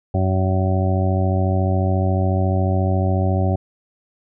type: harmonic tone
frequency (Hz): 94.1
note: F#2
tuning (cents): +30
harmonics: 1 / 2 / 3 / 4 / 6 / 7 / 8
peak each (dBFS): -17 / -24 / -28 / -28 / -28 / -29 / -28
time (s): 0.14-3.56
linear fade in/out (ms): 5
effects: none